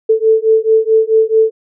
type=beating tone pair; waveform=sine; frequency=440 / 444.6 Hz; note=A4 / A4; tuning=0 / +18 cents; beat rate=4.6 Hz; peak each=-11 dBFS; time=0.09-1.51 s; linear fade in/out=10 ms; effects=none